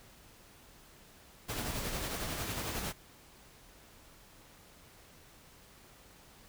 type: noise with tremolo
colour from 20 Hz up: pink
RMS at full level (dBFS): -36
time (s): 1.48-2.93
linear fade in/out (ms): 20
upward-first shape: sine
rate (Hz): 11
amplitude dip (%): 35
effects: pink hiss -58 dBFS RMS until 6.48 s